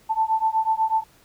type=beating tone pair; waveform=sine; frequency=880 / 888.1 Hz; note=A5 / A5; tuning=0 / +16 cents; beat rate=8.1 Hz; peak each=-22 dBFS; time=0.09-1.04 s; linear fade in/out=20 ms; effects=pink hiss -56 dBFS RMS until 1.24 s